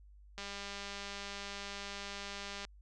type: click train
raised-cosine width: 0.2 ms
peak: -26 dBFS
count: 455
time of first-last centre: 0.38-2.65 s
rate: 200 Hz
effects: added 50 Hz sine -55 dBFS peak until 2.81 s + resampled to 24000 Hz